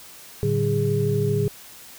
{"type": "tone cluster", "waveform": "sine", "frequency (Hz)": [110.1, 143, 188.1, 411.9], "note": ["A2", "D3", "F#3", "G#4"], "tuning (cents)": [2, -46, 29, -14], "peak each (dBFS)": [-24, -24, -29, -23], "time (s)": [0.43, 1.48], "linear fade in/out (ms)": 0, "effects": ["white hiss -44 dBFS RMS until 1.98 s"]}